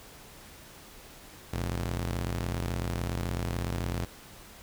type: ring-modulated tone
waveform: sawtooth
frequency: 87.2 Hz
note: F2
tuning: 2 cents flat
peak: -23 dBFS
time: 1.53-4.05 s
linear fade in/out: 0 ms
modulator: 25.4 Hz
effects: pink hiss -50 dBFS RMS until 4.62 s